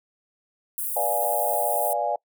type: high-pass noise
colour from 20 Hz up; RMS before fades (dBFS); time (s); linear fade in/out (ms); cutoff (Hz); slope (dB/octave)
white; -29; 0.78-1.93; 0; 8900; 48
type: chord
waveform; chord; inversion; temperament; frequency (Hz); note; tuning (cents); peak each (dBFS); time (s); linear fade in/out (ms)
sine; B diminished seventh; none; equal; 493.9 / 587.3 / 698.5 / 830.6; B4 / D5 / F5 / Ab5; 0 / 0 / 0 / 0; -33 / -27 / -27 / -27; 0.96-2.16; 5
effects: noise-tail reverb RT60 0.1 s tail -25 dB re dry